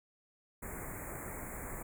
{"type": "band-stop noise", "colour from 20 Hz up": "pink", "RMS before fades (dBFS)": -43, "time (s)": [0.62, 1.83], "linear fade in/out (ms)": 10, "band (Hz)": [2300, 7000], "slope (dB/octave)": 96, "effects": []}